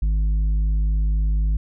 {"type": "tone with tanh clipping", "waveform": "sine", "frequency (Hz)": 51.91, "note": "G#1", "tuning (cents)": 0, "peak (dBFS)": -18, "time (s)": [0.02, 1.57], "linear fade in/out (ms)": 5, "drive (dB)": 6, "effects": []}